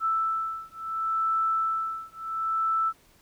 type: beating tone pair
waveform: sine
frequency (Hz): 1321 / 1321.71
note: E6 / E6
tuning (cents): +3 / +4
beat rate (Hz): 0.71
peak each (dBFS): -28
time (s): 0-2.93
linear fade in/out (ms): 50
effects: pink hiss -60 dBFS RMS until 3.21 s